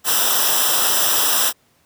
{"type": "noise with comb filter", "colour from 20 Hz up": "white", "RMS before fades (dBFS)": -17, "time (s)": [0.04, 1.53], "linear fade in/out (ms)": 50, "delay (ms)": 0.45, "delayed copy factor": -0.8, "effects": ["pink hiss -59 dBFS RMS until 1.85 s", "high-pass 80 Hz 12 dB/octave"]}